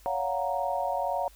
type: chord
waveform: sine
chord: Gb major seventh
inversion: second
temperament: equal with one note detuned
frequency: 562.8 / 698.5 / 740 / 932.3 Hz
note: Db5 / F5 / Gb5 / Bb5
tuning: +26 / 0 / 0 / 0 cents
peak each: -32 dBFS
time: 0.06-1.28 s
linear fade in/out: 0 ms
effects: added 50 Hz sine -53 dBFS peak until 1.35 s + white hiss -58 dBFS RMS until 1.35 s